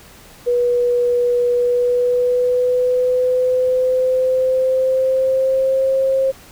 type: tone with pitch glide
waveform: sine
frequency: 486.1 to 533.2 Hz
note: B4 to C5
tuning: -28 to +33 cents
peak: -13 dBFS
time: 0.46-6.32 s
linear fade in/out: 20 ms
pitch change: +161 cents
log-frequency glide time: 1.51-5.94 s
effects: pink hiss -43 dBFS RMS until 6.51 s